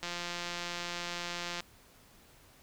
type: click train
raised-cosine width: 0.2 ms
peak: -20 dBFS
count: 275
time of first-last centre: 0.03-1.605 s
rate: 174 Hz
effects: pink hiss -60 dBFS RMS until 2.62 s